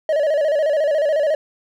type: tone with vibrato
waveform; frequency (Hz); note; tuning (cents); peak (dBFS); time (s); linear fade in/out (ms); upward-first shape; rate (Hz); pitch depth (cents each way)
triangle; 600; D5; +37; -13; 0.09-1.35; 2; square; 14; 84
effects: none